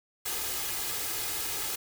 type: noise with comb filter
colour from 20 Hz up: white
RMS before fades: -33 dBFS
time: 0.25-1.76 s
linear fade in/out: 10 ms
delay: 2.4 ms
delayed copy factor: +0.55
effects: none